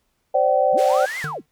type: chord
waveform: sine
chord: C suspended second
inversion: none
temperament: equal with one note detuned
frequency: 523.3 / 587.3 / 764.8 Hz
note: C5 / D5 / G5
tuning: 0 / 0 / -43 cents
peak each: -19 dBFS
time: 0.34-1.06 s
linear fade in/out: 10 ms
type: linear two-way sweep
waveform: sine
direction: up then down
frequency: 102.2 to 2143 to 102.2 Hz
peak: -26 dBFS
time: 0.72-1.42 s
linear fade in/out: 50 ms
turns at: 1.19 s
type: band-pass noise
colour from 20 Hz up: pink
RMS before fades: -37 dBFS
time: 0.77-1.26 s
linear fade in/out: 20 ms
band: 1200 to 10000 Hz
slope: 12 dB/octave
type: tone with exponential decay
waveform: square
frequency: 151 Hz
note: D3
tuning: 48 cents sharp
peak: -25 dBFS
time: 1.24-1.46 s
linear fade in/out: 2 ms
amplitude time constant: 47 ms
effects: pink hiss -70 dBFS RMS until 1.51 s